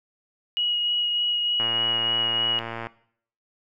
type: tone with vibrato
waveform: sine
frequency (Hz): 2900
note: F#7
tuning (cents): -35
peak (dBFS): -22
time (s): 0.57-2.59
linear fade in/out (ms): 0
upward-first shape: sine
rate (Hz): 3.3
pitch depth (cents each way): 8
type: click train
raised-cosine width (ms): 0.5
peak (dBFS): -17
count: 147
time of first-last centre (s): 1.6-2.87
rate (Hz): 115
effects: noise-tail reverb RT60 0.6 s tail -18 dB re dry